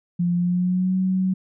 sine tone with pitch glide, 174.61 to 187.14 Hz, F3 to F#3, 0 to +20 cents, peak -18 dBFS, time 0.19-1.34 s, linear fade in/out 10 ms, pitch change +120 cents, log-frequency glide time 0.35-0.96 s, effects none

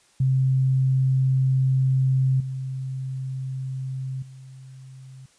sine tone with level steps, 131.7 Hz, C3, 12 cents sharp, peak -17 / -27 / -40 dBFS, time 0.2-5.26 s, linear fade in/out 5 ms, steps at 2.4 / 4.22 s, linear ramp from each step 5 ms, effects white hiss -59 dBFS RMS until 5.38 s + resampled to 22050 Hz

